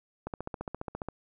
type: click train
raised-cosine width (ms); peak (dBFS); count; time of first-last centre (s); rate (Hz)
1; -21; 13; 0.27-1.086; 14.7
effects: none